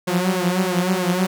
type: tone with flanger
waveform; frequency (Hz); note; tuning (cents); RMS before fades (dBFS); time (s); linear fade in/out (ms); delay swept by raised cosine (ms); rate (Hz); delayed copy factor
sawtooth; 182.1; F#3; -27; -20; 0.07-1.27; 10; 1.8 to 7.6; 3.2; +0.9
effects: none